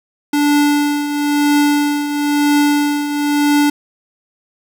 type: tone with tremolo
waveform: square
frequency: 291.6 Hz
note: D4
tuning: 12 cents flat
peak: -10 dBFS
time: 0.33-3.7 s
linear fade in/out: 5 ms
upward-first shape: triangle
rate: 1 Hz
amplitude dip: 65%
effects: 7-bit